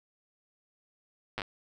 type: slowing click train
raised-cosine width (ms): 0.3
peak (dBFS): -18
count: 5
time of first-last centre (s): 1.38-1.418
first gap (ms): 8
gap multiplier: 1.12
effects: none